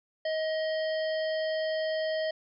harmonic tone, 631 Hz, D#5, 24 cents sharp, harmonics 1 / 3 / 5 / 7 / 8, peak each -28 / -38 / -42 / -45 / -46 dBFS, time 0.25-2.31 s, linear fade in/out 5 ms, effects none

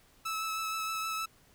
sawtooth tone with vibrato, 1305 Hz, E6, 18 cents flat, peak -29 dBFS, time 0.25-1.26 s, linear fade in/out 10 ms, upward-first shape triangle, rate 6.4 Hz, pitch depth 17 cents each way, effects pink hiss -63 dBFS RMS until 1.54 s

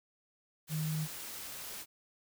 sine tone in noise, 155.56 Hz, D#3, in tune, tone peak -32 dBFS, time 0.69-1.08 s, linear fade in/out 50 ms, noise white, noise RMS -44 dBFS, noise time 0.67-1.86 s, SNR +9 dB, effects none

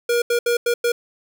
square tone bursts at uneven times, 476.1 Hz, A#4, 37 cents sharp, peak -17 dBFS, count 5, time 0.09-0.22 / 0.3-0.39 / 0.46-0.57 / 0.66-0.74 / 0.84-0.92 s, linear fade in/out 5 ms, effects none

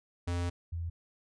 square / sine tone pair in turn, 87.31 / 84.25 Hz, F2 / E2, 0 / +38 cents, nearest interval minor second, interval 62 cents, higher first, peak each -31 / -33 dBFS, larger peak first, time 0.27-0.5 / 0.72-0.9 s, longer first, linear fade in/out 10 ms, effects resampled to 22050 Hz

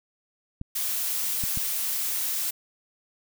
clicks, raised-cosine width 5 ms, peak -21 dBFS, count 3, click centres 0.614 / 1.438 / 1.574 s
blue noise, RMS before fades -28 dBFS, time 0.75-2.51 s, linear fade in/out 10 ms
effects none

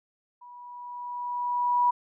sine tone with level ramp, 975 Hz, B5, 23 cents flat, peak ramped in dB -45 to -18 dBFS, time 0.41-1.91 s, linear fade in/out 10 ms, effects none

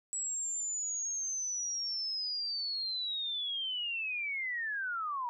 sine linear sweep, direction down, 7810 to 937 Hz, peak -33 dBFS, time 0.13-5.29 s, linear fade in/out 0 ms, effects none

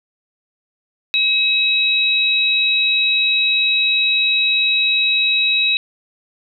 sine tone pair together, 2563 / 3840 Hz, E7 / B7, -49 / -49 cents, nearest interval perfect fifth, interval 700 cents, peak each -16 dBFS, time 1.14-5.77 s, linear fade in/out 0 ms, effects none

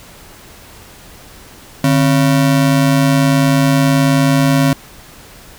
square ring-modulated tone, 207.7 Hz, G#3, in tune, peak -7 dBFS, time 1.84-4.73 s, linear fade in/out 2 ms, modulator 59.3 Hz, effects pink hiss -39 dBFS RMS until 5.58 s

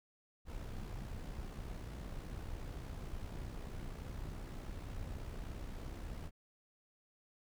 brown noise with amplitude modulation, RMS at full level -42 dBFS, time 0.45-6.31 s, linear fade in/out 50 ms, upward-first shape sine, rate 63.4 Hz, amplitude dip 50%, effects none

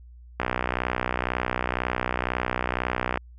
click train, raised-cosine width 0.5 ms, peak -9 dBFS, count 173, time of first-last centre 0.4-3.174 s, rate 62 Hz, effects added 60 Hz sine -44 dBFS peak until 3.38 s

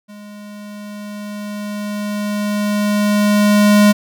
square tone with level ramp, 207.2 Hz, G#3, 4 cents flat, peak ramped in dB -35 to -7 dBFS, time 0.08-3.93 s, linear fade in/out 20 ms, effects none

